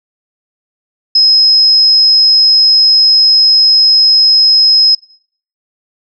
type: tone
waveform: sine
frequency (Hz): 5120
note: D#8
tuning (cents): +49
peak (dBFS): -4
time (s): 1.15-4.95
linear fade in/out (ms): 5
effects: noise-tail reverb RT60 0.6 s tail -23 dB re dry